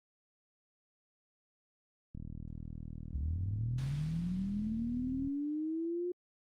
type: click train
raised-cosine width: 5 ms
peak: -32 dBFS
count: 125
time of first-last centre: 2.15-5.273 s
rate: 39.7 Hz
type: linear sweep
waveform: sine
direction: up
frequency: 64.5 to 359.7 Hz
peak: -33 dBFS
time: 3.14-6.12 s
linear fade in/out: 5 ms
type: noise with exponential decay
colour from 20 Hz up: white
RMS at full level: -46 dBFS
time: 3.78-5.9 s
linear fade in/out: 2 ms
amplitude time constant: 460 ms
effects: low-pass 5000 Hz 12 dB/octave + Opus 48 kbps